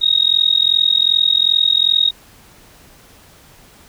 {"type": "tone with amplitude modulation", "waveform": "sine", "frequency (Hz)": 3753, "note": "A#7", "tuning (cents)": 11, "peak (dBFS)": -7, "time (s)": [0.01, 2.11], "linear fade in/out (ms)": 20, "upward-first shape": "sine", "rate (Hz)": 42.6, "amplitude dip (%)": 95, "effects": ["pink hiss -46 dBFS RMS until 3.88 s"]}